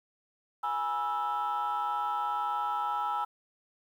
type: chord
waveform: sine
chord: E major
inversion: first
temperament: equal with one note detuned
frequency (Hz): 830.6 / 972.5 / 1318.5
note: G#5 / B5 / E6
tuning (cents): 0 / -27 / 0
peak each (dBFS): -31 / -33 / -31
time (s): 0.63-3.25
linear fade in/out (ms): 10
effects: tanh soft clip ceiling -24 dBFS + 10-bit